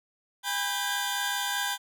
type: tone cluster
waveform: sawtooth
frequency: 810 / 986 / 1552 / 1617 / 3548 Hz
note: G#5 / B5 / G6 / G#6 / A7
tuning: -43 / -3 / -18 / -47 / +14 cents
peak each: -31 dBFS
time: 0.43-1.78 s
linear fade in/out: 50 ms
effects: none